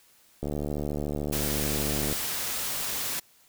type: click train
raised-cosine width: 2 ms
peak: -18 dBFS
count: 126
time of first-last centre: 0.43-2.126 s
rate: 73.7 Hz
type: noise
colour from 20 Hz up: white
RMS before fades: -31 dBFS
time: 1.32-3.2 s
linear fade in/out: 10 ms
effects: white hiss -60 dBFS RMS until 3.48 s